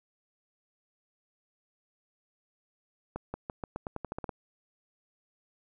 accelerating click train, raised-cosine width 1 ms, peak -21 dBFS, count 12, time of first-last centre 3.16-4.292 s, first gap 180 ms, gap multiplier 0.88, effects none

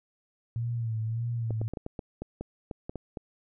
sine tone with vibrato, 114.4 Hz, A#2, 32 cents flat, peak -28 dBFS, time 0.56-1.68 s, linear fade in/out 0 ms, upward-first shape sine, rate 1.7 Hz, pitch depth 65 cents each way
clicks, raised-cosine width 2 ms, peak -22 dBFS, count 12, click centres 1.507 / 1.615 / 1.736 / 1.772 / 1.864 / 1.992 / 2.22 / 2.41 / 2.712 / 2.895 / 2.957 / 3.172 s
effects none

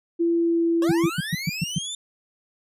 sine tone with pitch glide, 337.8 to 334.9 Hz, E4 to E4, +42 to +27 cents, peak -18 dBFS, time 0.19-1.1 s, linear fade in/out 20 ms, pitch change -15 cents, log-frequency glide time 0.33-0.63 s
25% pulse linear sweep, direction up, 523.3 to 3609 Hz, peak -25 dBFS, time 0.82-1.95 s, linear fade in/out 2 ms
sine tone bursts, 166.3 Hz, E3, 16 cents sharp, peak -19 dBFS, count 7, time 0.89-1.785 s, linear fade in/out 5 ms, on 25 ms, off 120 ms
effects resampled to 32000 Hz

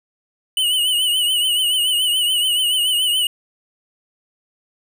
square tone with vibrato, 2960 Hz, F#7, in tune, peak -16 dBFS, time 0.57-3.27 s, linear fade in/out 2 ms, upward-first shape triangle, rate 7 Hz, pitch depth 83 cents each way, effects none

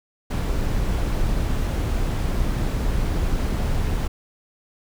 brown noise, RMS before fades -22 dBFS, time 0.3-4.08 s, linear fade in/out 10 ms, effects none

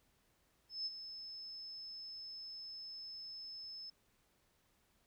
sine tone with ADSR envelope, 5230 Hz, E8, 15 cents flat, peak -36 dBFS, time 0.69-3.9 s, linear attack 170 ms, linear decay 31 ms, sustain -10 dB, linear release 5 ms, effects pink hiss -75 dBFS RMS until 5.06 s

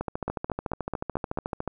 two click trains, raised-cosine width 1 ms, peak -15 / -15 dBFS, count 24 / 6, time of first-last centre 0.01-1.677 / 0.28-1.374 s, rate 13.8 / 4.57 Hz, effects none

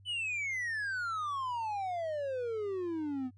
triangle exponential sweep, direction down, 3028 to 246.9 Hz, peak -31 dBFS, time 0.05-3.31 s, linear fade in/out 50 ms, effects added 98 Hz sine -55 dBFS peak until 3.37 s + resampled to 22050 Hz

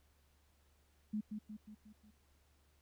sine tone with echo, 212.4 Hz, G#3, 39 cents sharp, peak -35 dBFS, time 1.13-1.21 s, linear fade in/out 10 ms, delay 180 ms, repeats 5, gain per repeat -5 dB, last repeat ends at 2.11 s, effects added 72 Hz sine -70 dBFS peak until 2.81 s + pink hiss -75 dBFS RMS until 2.81 s

